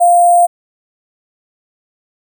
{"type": "tone with sample-and-hold", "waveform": "sine", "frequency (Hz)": 698.5, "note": "F5", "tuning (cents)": 0, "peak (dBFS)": -5, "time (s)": [0, 0.47], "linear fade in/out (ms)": 20, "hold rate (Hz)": 8820, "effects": []}